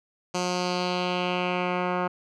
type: tone with low-pass filter sweep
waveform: 10% pulse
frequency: 179.8 Hz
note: F#3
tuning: 49 cents flat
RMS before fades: -27 dBFS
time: 0.34-2.08 s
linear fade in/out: 10 ms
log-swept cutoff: 6400 to 1600 Hz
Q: 2.3
effects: none